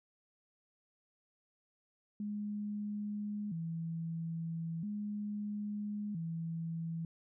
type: tone with vibrato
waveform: sine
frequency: 185 Hz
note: F#3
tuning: in tune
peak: -36 dBFS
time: 2.2-7.05 s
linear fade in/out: 2 ms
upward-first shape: square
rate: 0.38 Hz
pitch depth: 200 cents each way
effects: none